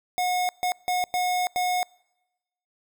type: tone bursts at uneven times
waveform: square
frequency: 725 Hz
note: F#5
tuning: 35 cents flat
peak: -23 dBFS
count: 5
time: 0.18-0.49 / 0.63-0.72 / 0.88-1.04 / 1.14-1.47 / 1.56-1.83 s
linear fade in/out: 0 ms
effects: noise-tail reverb RT60 1.0 s tail -26 dB re dry